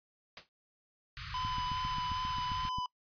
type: noise with exponential decay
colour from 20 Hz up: white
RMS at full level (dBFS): -39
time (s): 0.37-0.49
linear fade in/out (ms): 1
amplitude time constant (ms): 24
type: band-stop noise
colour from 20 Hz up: pink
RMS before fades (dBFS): -42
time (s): 1.17-2.69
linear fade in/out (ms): 0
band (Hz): 160 to 1100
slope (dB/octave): 96
type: tone with vibrato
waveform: square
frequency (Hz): 1006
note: B5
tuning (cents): +32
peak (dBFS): -35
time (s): 1.34-2.86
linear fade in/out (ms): 2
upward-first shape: sine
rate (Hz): 2.5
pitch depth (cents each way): 15
type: click train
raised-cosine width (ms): 5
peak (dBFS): -29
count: 11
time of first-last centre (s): 1.45-2.785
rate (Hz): 7.49
effects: noise-tail reverb RT60 0.1 s tail -25 dB re dry + resampled to 11025 Hz